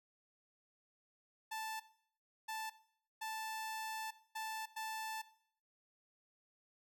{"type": "tone bursts at uneven times", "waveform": "sawtooth", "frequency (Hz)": 880, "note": "A5", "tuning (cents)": 0, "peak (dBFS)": -37, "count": 5, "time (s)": [[1.51, 1.8], [2.48, 2.7], [3.21, 4.11], [4.35, 4.66], [4.76, 5.22]], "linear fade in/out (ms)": 10, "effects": ["noise-tail reverb RT60 0.6 s tail -17 dB re dry"]}